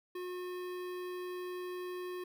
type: tone with notch filter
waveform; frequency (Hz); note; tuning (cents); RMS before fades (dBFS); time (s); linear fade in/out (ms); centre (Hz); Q
square; 361.2; F#4; -42; -41; 0.15-2.24; 5; 7000; 0.79
effects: none